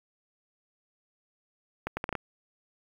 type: accelerating click train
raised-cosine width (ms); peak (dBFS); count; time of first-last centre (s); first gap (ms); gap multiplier
0.5; -16; 6; 1.87-2.153; 100; 0.71
effects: 8-bit